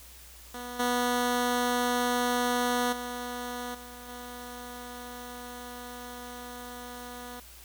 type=tone with level steps; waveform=10% pulse; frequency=244.9 Hz; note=B3; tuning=14 cents flat; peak=-29 / -17 / -26 / -36 / -32 dBFS; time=0.54-7.4 s; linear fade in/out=5 ms; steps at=0.79 / 2.92 / 3.74 / 4.08 s; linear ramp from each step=10 ms; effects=added 60 Hz sine -52 dBFS peak until 7.64 s + white hiss -51 dBFS RMS until 7.64 s